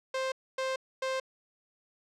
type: tone bursts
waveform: sawtooth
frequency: 525 Hz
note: C5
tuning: 6 cents sharp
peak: -26 dBFS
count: 3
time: 0.14-1.2 s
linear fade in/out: 5 ms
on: 180 ms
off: 260 ms
effects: low-pass 6000 Hz 12 dB/octave